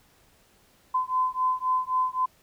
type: beating tone pair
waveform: sine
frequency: 1020 / 1023.8 Hz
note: C6 / C6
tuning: -44 / -38 cents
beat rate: 3.8 Hz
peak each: -26 dBFS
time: 0.94-2.26 s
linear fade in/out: 10 ms
effects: pink hiss -61 dBFS RMS until 2.42 s